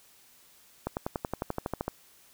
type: accelerating click train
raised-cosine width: 1 ms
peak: -16 dBFS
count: 13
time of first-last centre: 0.87-1.88 s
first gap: 99 ms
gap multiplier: 0.97
effects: white hiss -59 dBFS RMS until 2.33 s